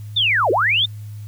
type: linear two-way sweep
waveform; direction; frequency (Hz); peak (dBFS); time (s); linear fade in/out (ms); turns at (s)
sine; down then up; 3695 to 330.2 to 3695; -14; 0.16-0.86; 10; 0.51
effects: added 105 Hz sine -30 dBFS peak until 1.27 s + white hiss -53 dBFS RMS until 1.27 s